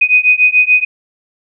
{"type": "beating tone pair", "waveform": "sine", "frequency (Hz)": [2492, 2498.9], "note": ["D#7", "D#7"], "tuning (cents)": [2, 7], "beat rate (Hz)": 6.9, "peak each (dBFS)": -10, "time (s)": [0.01, 0.85], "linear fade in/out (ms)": 10, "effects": []}